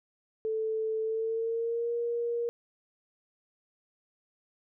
sine tone with pitch glide, 440 to 471.6 Hz, A4 to A#4, 0 to +20 cents, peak -28 dBFS, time 0.45-2.49 s, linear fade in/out 0 ms, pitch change +120 cents, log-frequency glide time 1.02-1.92 s, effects none

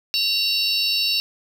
triangle tone cluster, 2767 / 3869 / 4516 / 5340 Hz, F7 / B7 / C#8 / E8, -17 / -36 / +31 / +22 cents, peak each -23 dBFS, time 0.14-1.2 s, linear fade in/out 0 ms, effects none

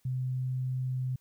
sine tone, 128.5 Hz, C3, 31 cents flat, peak -29 dBFS, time 0.05-1.16 s, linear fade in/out 5 ms, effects white hiss -71 dBFS RMS until 1.2 s

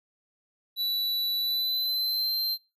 square tone with pitch glide, 3951 to 4135 Hz, B7 to C8, 0 to -21 cents, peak -26 dBFS, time 0.76-2.58 s, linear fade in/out 50 ms, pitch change +79 cents, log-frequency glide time 1.4-2.34 s, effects noise-tail reverb RT60 0.3 s tail -26 dB re dry

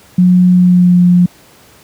sine tone with pitch glide, 180.7 to 177.49 Hz, F#3 to F3, -41 to +28 cents, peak -4 dBFS, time 0.18-1.26 s, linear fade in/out 5 ms, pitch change -31 cents, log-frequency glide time 0.5-1 s, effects pink hiss -43 dBFS RMS until 1.83 s + high-pass 80 Hz 12 dB/octave

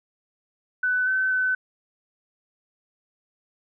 sine tone with pitch steps, 1499 / 1527 / 1513 Hz, F#6 / G6 / F#6, +22 / -46 / +38 cents, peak -20 dBFS, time 0.83-1.55 s, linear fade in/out 5 ms, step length 240 ms, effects none

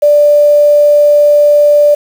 sine tone with quantisation, 587.3 Hz, D5, in tune, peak -3 dBFS, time 0.02-1.95 s, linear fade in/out 10 ms, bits 5, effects none

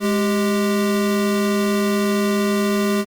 square tone pair together, 207.7 / 393.7 Hz, G#3 / G4, 0 / +8 cents, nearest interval major seventh, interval 1108 cents, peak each -19 / -22 dBFS, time 0-3.05 s, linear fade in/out 50 ms, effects Opus 48 kbps

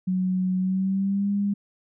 sine tone with pitch glide, 185 to 201.7 Hz, F#3 to G3, 0 to +50 cents, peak -21 dBFS, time 0.07-1.54 s, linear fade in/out 10 ms, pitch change +150 cents, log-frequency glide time 0.58-1.3 s, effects none

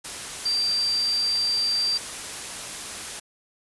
sine tone in noise, 4699 Hz, D8, in tune, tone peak -21 dBFS, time 0.45-1.98 s, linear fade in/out 10 ms, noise white, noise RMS -34 dBFS, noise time 0.04-3.2 s, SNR +10 dB, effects resampled to 24000 Hz

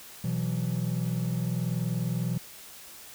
triangle chord, B suspended fourth, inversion none, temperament equal, 123.47 / 164.81 / 185 Hz, B2 / E3 / F#3, 0 / 0 / 0 cents, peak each -28 / -28 / -31 dBFS, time 0.24-2.38 s, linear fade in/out 5 ms, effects tanh soft clip ceiling -16 dBFS + white hiss -47 dBFS RMS until 3.14 s

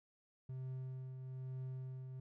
triangle tone with tremolo, 130 Hz, C3, 11 cents flat, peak -39 dBFS, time 0.49-2.2 s, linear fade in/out 5 ms, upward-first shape triangle, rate 1.1 Hz, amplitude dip 45%, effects none

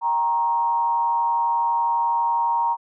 sine tone with frequency modulation, 935 Hz, A#5, 5 cents sharp, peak -18 dBFS, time 0.01-2.77 s, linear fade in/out 50 ms, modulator 152 Hz, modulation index 0.49, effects none

